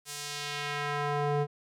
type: tone with band-pass filter sweep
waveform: square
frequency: 145.7 Hz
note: D3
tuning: 13 cents flat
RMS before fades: -32 dBFS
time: 0.05-1.47 s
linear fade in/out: 50 ms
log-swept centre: 9000 to 450 Hz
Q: 0.89
effects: none